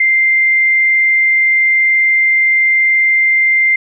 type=tone; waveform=sine; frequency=2093 Hz; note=C7; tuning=in tune; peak=-8 dBFS; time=0-3.76 s; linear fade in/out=5 ms; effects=none